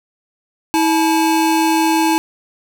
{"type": "tone pair together", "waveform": "square", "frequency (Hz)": [322.9, 863], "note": ["E4", "A5"], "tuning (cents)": [-36, -34], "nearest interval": "octave + perfect fourth", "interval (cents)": 1702, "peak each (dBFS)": [-15, -17], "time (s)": [0.74, 2.18], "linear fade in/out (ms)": 0, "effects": []}